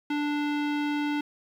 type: tone with low-pass filter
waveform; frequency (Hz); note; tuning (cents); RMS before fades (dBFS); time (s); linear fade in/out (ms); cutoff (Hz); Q
square; 293.7; D4; 0; -28; 0.1-1.21; 5; 3000; 1.4
effects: 9-bit